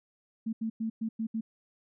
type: tone bursts at uneven times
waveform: sine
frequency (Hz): 223.1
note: A3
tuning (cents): +24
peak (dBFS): -29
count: 6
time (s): 0.46-0.53 / 0.61-0.7 / 0.8-0.9 / 1.01-1.09 / 1.19-1.27 / 1.34-1.41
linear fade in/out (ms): 10
effects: none